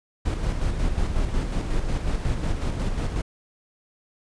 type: noise with tremolo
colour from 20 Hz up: brown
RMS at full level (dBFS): -23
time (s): 0.25-3.22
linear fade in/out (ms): 10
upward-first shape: square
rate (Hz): 5.5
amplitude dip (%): 40
effects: resampled to 22050 Hz